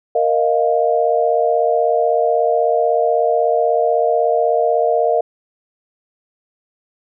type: chord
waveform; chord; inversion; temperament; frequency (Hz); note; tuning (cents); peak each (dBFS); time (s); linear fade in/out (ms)
sine; Bb suspended fourth; none; equal; 466.2 / 622.3 / 698.5; Bb4 / Eb5 / F5; 0 / 0 / 0; -17; 0.15-5.21; 5
effects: none